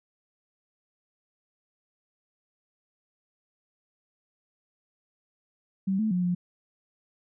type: tone with pitch steps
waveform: sine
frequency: 192.4 / 217.9 / 179.8 / 177.5 Hz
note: G3 / A3 / F#3 / F3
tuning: -32 / -17 / -49 / +28 cents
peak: -23 dBFS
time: 5.87-6.35 s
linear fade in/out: 10 ms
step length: 120 ms
effects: none